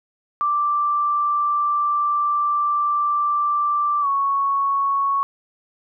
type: tone with pitch glide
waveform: sine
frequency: 1174.7 to 1108.8 Hz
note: D6 to C#6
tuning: 0 to 0 cents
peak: -17 dBFS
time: 0.41-5.23 s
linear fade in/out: 0 ms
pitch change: -100 cents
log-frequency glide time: 4.01-4.07 s
effects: none